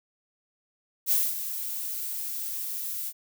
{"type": "noise with ADSR envelope", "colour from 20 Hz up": "violet", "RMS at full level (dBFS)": -22, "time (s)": [1.06, 3.13], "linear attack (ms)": 55, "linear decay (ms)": 230, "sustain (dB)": -11, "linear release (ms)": 48, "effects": []}